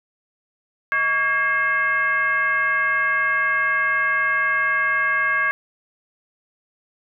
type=tone with frequency modulation; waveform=sine; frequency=1632 Hz; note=G#6; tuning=31 cents flat; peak=-17 dBFS; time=0.92-5.51 s; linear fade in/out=0 ms; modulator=501 Hz; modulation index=1; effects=none